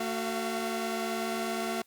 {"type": "tone cluster", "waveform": "sawtooth", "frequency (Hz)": [224.8, 371, 685], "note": ["A3", "F#4", "F5"], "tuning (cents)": [37, 5, -34], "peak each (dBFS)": -31, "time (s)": [0, 1.82], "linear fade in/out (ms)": 5, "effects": ["white hiss -66 dBFS RMS until 1.86 s", "Opus 48 kbps"]}